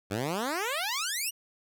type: exponential sweep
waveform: 10% pulse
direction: up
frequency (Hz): 92.5 to 2960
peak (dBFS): -21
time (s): 0.1-1.31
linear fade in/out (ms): 20
effects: none